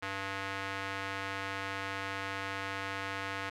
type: tone with band-pass filter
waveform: square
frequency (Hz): 97.5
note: G2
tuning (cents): -9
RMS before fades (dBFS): -38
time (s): 0.02-3.5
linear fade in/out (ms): 10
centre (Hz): 1800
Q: 1.2
effects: none